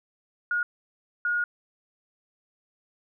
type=tone bursts at uneven times; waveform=sine; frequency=1437 Hz; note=F6; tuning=49 cents sharp; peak=-23 dBFS; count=2; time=0.51-0.63 / 1.25-1.44 s; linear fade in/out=2 ms; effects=none